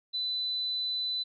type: tone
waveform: sine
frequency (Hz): 4000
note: B7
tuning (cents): +21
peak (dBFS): -29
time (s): 0.13-1.24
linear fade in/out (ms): 20
effects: none